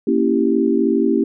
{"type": "chord", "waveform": "sine", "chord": "A# diminished seventh", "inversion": "none", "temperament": "equal", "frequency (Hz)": [233.1, 277.2, 329.6, 392], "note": ["A#3", "C#4", "E4", "G4"], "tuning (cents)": [0, 0, 0, 0], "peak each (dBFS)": -19, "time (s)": [0.07, 1.24], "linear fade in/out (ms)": 5, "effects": []}